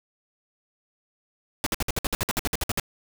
pink noise bursts, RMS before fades -25 dBFS, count 15, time 1.64-2.798 s, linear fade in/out 0 ms, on 24 ms, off 57 ms, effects none

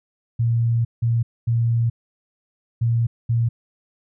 sine tone bursts at uneven times, 116.54 Hz, A#2, in tune, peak -16 dBFS, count 5, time 0.39-0.85 / 1.02-1.23 / 1.47-1.9 / 2.81-3.07 / 3.29-3.49 s, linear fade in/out 10 ms, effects none

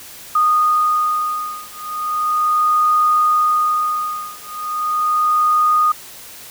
sine beating tone pair, 1233 / 1233.37 Hz, D#6 / D#6, -16 / -16 cents, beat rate 0.37 Hz, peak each -17 dBFS, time 0.35-5.92 s, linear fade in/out 5 ms, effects white hiss -37 dBFS RMS until 6.5 s

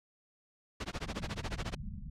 pink noise with tremolo, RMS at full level -36 dBFS, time 0.8-1.75 s, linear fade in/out 5 ms, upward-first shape sine, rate 14 Hz, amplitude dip 100%
pink low-pass noise, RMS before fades -43 dBFS, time 1.01-2.1 s, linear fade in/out 10 ms, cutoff 230 Hz, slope 96 dB/octave
effects low-pass 5000 Hz 12 dB/octave

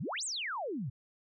sine exponential two-way sweep, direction up then down, 111.1 to 8650 to 111.1 Hz, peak -34 dBFS, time 0-0.9 s, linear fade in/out 10 ms, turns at 0.24 s, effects none

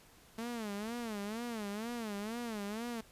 sawtooth tone with vibrato, 220 Hz, A3, in tune, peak -34 dBFS, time 0.38-3.01 s, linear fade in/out 5 ms, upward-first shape sine, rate 2.1 Hz, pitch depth 160 cents each way, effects pink hiss -61 dBFS RMS until 3.11 s + resampled to 32000 Hz

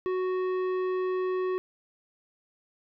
triangle tone with tanh clipping, 370 Hz, F#4, in tune, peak -28 dBFS, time 0.06-1.58 s, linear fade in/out 0 ms, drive 16 dB, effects none

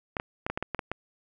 clicks, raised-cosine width 0.5 ms, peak -15 dBFS, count 9, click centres 0.168 / 0.199 / 0.465 / 0.5 / 0.575 / 0.626 / 0.747 / 0.792 / 0.916 s, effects none

